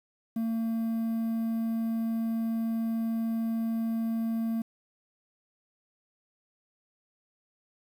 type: tone with quantisation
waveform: triangle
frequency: 226.7 Hz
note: A#3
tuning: 48 cents flat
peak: -25 dBFS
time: 0.36-4.62 s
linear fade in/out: 5 ms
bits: 9
effects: none